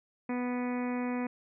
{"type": "harmonic tone", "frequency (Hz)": 246.9, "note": "B3", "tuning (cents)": 0, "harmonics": [1, 2, 3, 4, 5, 6, 7, 8, 9, 10], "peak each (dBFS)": [-31, -39, -43, -43, -49, -52, -50, -48, -49, -50], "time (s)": [0.29, 1.27], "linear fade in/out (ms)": 5, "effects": []}